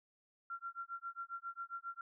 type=tone with tremolo; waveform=sine; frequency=1373 Hz; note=F6; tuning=30 cents flat; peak=-39 dBFS; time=0.5-2.01 s; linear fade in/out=2 ms; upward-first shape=sine; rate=7.4 Hz; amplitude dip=100%; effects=none